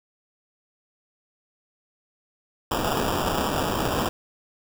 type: noise with sample-and-hold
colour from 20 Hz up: white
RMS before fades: -25 dBFS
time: 2.71-4.09 s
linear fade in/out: 2 ms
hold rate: 2100 Hz
effects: none